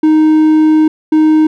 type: tone pair in turn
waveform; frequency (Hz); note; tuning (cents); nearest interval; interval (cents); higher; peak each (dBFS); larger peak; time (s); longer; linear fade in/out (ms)
triangle; 311.1 / 311.1; D#4 / D#4; 0 / 0; unison; 0; neither; -3; neither; 0.03-0.88 / 1.12-1.47; first; 5
effects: none